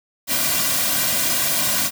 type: noise with comb filter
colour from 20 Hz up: white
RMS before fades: -20 dBFS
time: 0.27-1.91 s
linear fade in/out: 50 ms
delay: 2.3 ms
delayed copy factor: -0.9
effects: none